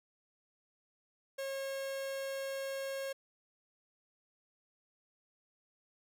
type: tone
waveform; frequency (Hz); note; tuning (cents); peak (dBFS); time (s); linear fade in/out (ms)
45% pulse; 543; C#5; -36; -37; 1.38-3.13; 10
effects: none